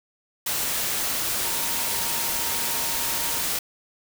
sine tone in noise, 927 Hz, A#5, 10 cents flat, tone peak -37 dBFS, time 1.44-3.41 s, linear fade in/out 5 ms, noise white, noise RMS -26 dBFS, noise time 0.46-3.59 s, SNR -14 dB, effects none

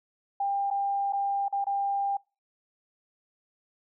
sine tone with dropouts, 797 Hz, G5, 28 cents sharp, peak -25 dBFS, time 0.4-2.17 s, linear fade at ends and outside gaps 5 ms, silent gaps 0.703-0.71 / 1.125-1.132 / 1.483-1.525 / 1.643-1.667 s, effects noise-tail reverb RT60 0.3 s tail -26 dB re dry

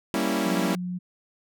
sawtooth chord, G diminished seventh, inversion none, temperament equal, 196 / 233.1 / 277.2 / 329.6 Hz, G3 / Bb3 / Db4 / Fb4, 0 / 0 / 0 / 0 cents, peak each -25 dBFS, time 0.14-0.75 s, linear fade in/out 0 ms
sine tone, 179.7 Hz, F3, 50 cents sharp, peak -28 dBFS, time 0.45-0.99 s, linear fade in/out 20 ms
effects none

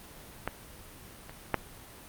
clicks, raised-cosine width 0.5 ms, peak -15 / -28 / -9 dBFS, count 3, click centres 0.476 / 1.295 / 1.543 s, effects pink hiss -49 dBFS RMS until 2.08 s + Opus 32 kbps

